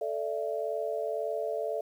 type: chord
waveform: sine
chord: A suspended fourth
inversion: none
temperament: equal with one note detuned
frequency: 440 / 587.3 / 669.2 Hz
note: A4 / D5 / E5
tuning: 0 / 0 / +26 cents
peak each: -34 dBFS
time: 0.01-1.81 s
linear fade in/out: 5 ms
effects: 10-bit